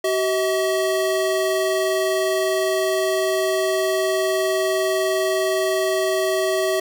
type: tone pair together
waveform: square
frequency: 380 / 639.9 Hz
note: F#4 / D#5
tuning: +46 / +48 cents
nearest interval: major sixth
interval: 902 cents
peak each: -22 dBFS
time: 0.04-6.8 s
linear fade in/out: 5 ms
effects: none